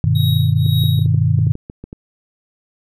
sine chord, G augmented, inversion none, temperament just, 98 / 122.5 / 153.12 Hz, G2 / B2 / D#3, 0 / -14 / -27 cents, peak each -16 dBFS, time 0.04-1.52 s, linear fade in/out 0 ms
square tone with tremolo, 3799 Hz, A#7, 32 cents sharp, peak -22 dBFS, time 0.15-1.07 s, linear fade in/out 5 ms, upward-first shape triangle, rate 1.9 Hz, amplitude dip 100%
clicks, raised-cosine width 3 ms, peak -18 dBFS, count 11, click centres 0.663 / 0.838 / 0.992 / 1.06 / 1.145 / 1.389 / 1.469 / 1.554 / 1.699 / 1.84 / 1.929 s
effects none

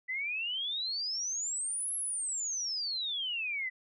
sine exponential two-way sweep, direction up then down, 1975.5 to 11270 to 1975.5 Hz, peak -32 dBFS, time 0.08-3.7 s, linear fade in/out 20 ms, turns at 1.95 s, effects none

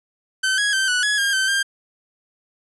sawtooth tone with pitch steps, 1535 / 1661 / 1555 / 1478 / 1683 / 1613 / 1544 / 1595 Hz, G6 / G#6 / G6 / F#6 / G#6 / G6 / G6 / G6, -37 / 0 / -14 / -2 / +23 / +49 / -27 / +30 cents, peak -14 dBFS, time 0.43-1.63 s, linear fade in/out 10 ms, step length 150 ms, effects resampled to 24000 Hz

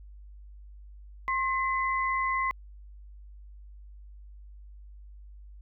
sine tone pair together, 1065.8 / 2026 Hz, C6 / B6, +32 / +44 cents, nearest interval major seventh, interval 1112 cents, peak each -27 / -30 dBFS, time 1.28-2.51 s, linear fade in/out 0 ms, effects added 50 Hz sine -45 dBFS peak until 5.61 s

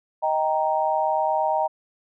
sine chord, Eb major, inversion none, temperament equal with one note detuned, 626.2 / 784 / 932.3 Hz, Eb5 / G5 / Bb5, +11 / 0 / 0 cents, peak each -24 dBFS, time 0.22-1.68 s, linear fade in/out 20 ms, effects none

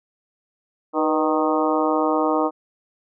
harmonic tone with a mistuned harmonic, 154.9 Hz, D#3, 7 cents flat, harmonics 2 / 3 / 4 / 5 / 6 / 7 / 8, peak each -22 / -24 / -25 / -26 / -27 / -27 / -28 dBFS, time 0.93-2.51 s, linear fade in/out 50 ms, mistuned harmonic 3, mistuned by +67 cents, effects none

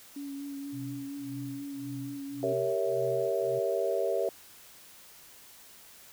sine tone with vibrato, 280.2 Hz, C#4, 19 cents sharp, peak -36 dBFS, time 0.16-2.53 s, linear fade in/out 5 ms, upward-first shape sine, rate 4.2 Hz, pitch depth 21 cents each way
sine tone with tremolo, 128 Hz, C3, 38 cents flat, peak -38 dBFS, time 0.72-3.6 s, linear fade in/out 20 ms, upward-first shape sine, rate 1.8 Hz, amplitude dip 100%
sine chord, G diminished seventh, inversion none, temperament equal with one note detuned, 392 / 466.2 / 560.2 / 659.3 Hz, G4 / Bb4 / Db5 / Fb5, 0 / 0 / +18 / 0 cents, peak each -32 dBFS, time 2.43-4.29 s, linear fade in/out 2 ms
effects white hiss -53 dBFS RMS until 6.12 s

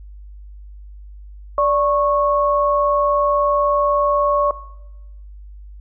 sine tone pair together, 583.7 / 1100 Hz, D5 / C#6, -11 / -14 cents, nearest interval major seventh, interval 1097 cents, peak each -16 dBFS, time 1.58-4.51 s, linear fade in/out 2 ms, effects noise-tail reverb RT60 0.9 s tail -18 dB re dry + added 50 Hz sine -35 dBFS peak until 5.8 s

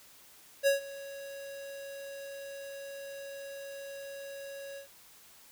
square tone with ADSR envelope, 554.4 Hz, C#5, in tune, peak -22 dBFS, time 0.63-4.88 s, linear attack 39 ms, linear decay 130 ms, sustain -20 dB, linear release 110 ms, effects white hiss -57 dBFS RMS until 5.51 s

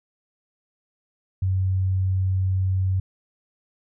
sine tone, 94.2 Hz, F#2, 32 cents sharp, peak -19 dBFS, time 1.42-3 s, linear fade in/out 5 ms, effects none

